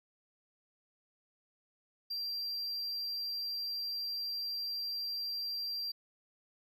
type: tone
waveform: triangle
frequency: 4728 Hz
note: D8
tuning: 11 cents sharp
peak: -34 dBFS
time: 2.1-5.92 s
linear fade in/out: 10 ms
effects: none